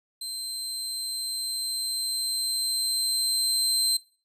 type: tone with level ramp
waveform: 25% pulse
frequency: 4117 Hz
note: C8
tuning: 29 cents flat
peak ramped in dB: -28 to -17 dBFS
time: 0.21-3.97 s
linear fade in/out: 5 ms
effects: noise-tail reverb RT60 0.4 s tail -21 dB re dry